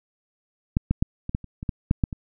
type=clicks; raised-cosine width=5 ms; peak=-7 / -8 / -7 / -17 / -11 / -26 / -20 / -12 / -6 / -8 / -19 dBFS; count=11; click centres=0.769 / 0.91 / 1.025 / 1.294 / 1.349 / 1.443 / 1.629 / 1.692 / 1.911 / 2.038 / 2.128 s; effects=none